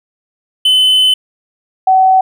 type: tone pair in turn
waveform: triangle / sine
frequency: 3033 / 756.1 Hz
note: F#7 / F#5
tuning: +42 / +37 cents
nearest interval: 2 octaves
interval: 2405 cents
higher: first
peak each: -5 dBFS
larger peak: neither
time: 0.65-1.14 / 1.87-2.21 s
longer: first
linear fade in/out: 5 ms
effects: none